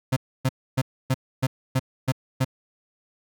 35% pulse tone bursts, 130.81 Hz, C3, in tune, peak -17 dBFS, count 8, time 0.12-2.448 s, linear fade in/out 10 ms, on 46 ms, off 280 ms, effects none

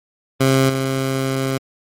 15% pulse tone with level steps, 133.6 Hz, C3, 36 cents sharp, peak -6 / -12 dBFS, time 0.4-1.58 s, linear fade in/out 10 ms, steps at 0.69 s, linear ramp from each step 10 ms, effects MP3 64 kbps

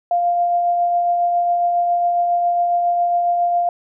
sine tone with tremolo, 698.5 Hz, F5, in tune, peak -13 dBFS, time 0.11-3.69 s, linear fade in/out 2 ms, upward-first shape triangle, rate 7.3 Hz, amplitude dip 30%, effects none

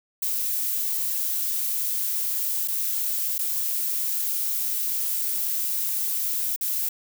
violet noise with dropouts, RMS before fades -26 dBFS, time 0.22-6.89 s, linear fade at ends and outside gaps 5 ms, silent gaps 2.677-2.682 / 3.382-3.389 / 6.562-6.61 s, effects none

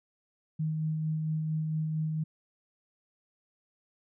sine tone with tremolo, 156.6 Hz, D#3, 11 cents sharp, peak -27 dBFS, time 0.59-2.24 s, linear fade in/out 10 ms, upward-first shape sine, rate 4.4 Hz, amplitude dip 25%, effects none

